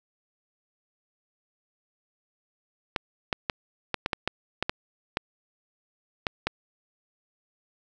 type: clicks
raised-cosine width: 0.3 ms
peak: -9 dBFS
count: 12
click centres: 2.962 / 3.328 / 3.498 / 3.943 / 4.061 / 4.132 / 4.276 / 4.626 / 4.695 / 5.171 / 6.268 / 6.47 s
effects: none